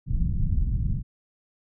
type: low-pass noise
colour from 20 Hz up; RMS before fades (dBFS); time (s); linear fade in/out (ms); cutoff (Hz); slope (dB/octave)
pink; -24; 0.06-1.03; 50; 160; 24
effects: none